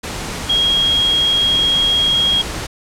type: tone in noise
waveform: sine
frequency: 3272 Hz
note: G#7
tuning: 26 cents flat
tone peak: -12 dBFS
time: 0.49-2.42 s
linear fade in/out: 10 ms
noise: pink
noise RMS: -25 dBFS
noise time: 0.03-2.67 s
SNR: +10 dB
effects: low-pass 9000 Hz 12 dB/octave